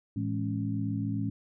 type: harmonic tone with a mistuned harmonic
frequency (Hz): 55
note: A1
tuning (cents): 0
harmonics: 2 / 3 / 4 / 5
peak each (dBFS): -32 / -38 / -34 / -34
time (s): 0.16-1.3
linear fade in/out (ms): 5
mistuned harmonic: 4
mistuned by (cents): -100
effects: none